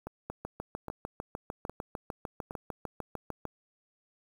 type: two click trains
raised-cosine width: 1 ms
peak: -22 / -24 dBFS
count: 22 / 4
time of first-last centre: 0.3-3.453 / 0.07-2.509 s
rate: 6.66 / 1.23 Hz
effects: 8-bit